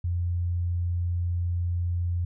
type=tone; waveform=sine; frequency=87.31 Hz; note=F2; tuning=in tune; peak=-24 dBFS; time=0.04-2.25 s; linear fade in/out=5 ms; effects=none